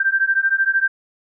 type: beating tone pair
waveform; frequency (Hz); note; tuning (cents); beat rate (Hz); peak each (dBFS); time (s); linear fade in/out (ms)
sine; 1568 / 1581; G6 / G6; 0 / +14; 13; -18; 0-0.88; 5
effects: none